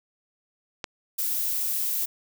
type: click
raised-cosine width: 0.2 ms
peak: -14 dBFS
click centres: 0.842 s
type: noise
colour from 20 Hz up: violet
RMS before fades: -27 dBFS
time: 1.18-2.06 s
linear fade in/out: 10 ms
effects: none